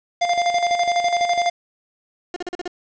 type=tone with tremolo; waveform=square; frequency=699 Hz; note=F5; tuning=1 cent sharp; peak=-16 dBFS; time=0.21-1.5 s; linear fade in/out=10 ms; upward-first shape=square; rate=12 Hz; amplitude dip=55%
type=tone bursts; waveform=30% pulse; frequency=356.2 Hz; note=F4; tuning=34 cents sharp; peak=-23 dBFS; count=6; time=2.34-2.678 s; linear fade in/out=2 ms; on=23 ms; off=40 ms
effects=resampled to 16000 Hz + 7-bit